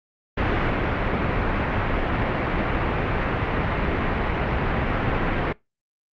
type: low-pass noise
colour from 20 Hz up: pink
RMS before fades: -23 dBFS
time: 0.37-5.53 s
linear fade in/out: 10 ms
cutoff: 2400 Hz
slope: 24 dB/octave
effects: noise-tail reverb RT60 0.2 s tail -23 dB re dry + Opus 48 kbps

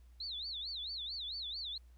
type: tone with vibrato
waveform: sine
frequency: 3951 Hz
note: B7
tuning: in tune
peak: -39 dBFS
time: 0.2-1.78 s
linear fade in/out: 5 ms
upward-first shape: sine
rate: 4.5 Hz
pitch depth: 250 cents each way
effects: added 60 Hz sine -56 dBFS peak until 1.97 s + pink hiss -75 dBFS RMS until 1.97 s

